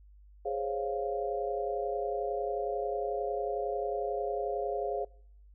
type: chord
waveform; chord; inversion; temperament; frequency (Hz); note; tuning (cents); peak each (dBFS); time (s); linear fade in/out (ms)
sine; Db major seventh; second; equal; 415.3 / 523.3 / 554.4 / 698.5; Ab4 / C5 / Db5 / F5; 0 / 0 / 0 / 0; -34 / -38 / -37 / -35; 0.45-5.05; 10
effects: noise-tail reverb RT60 0.7 s tail -25 dB re dry + added 50 Hz sine -53 dBFS peak until 5.54 s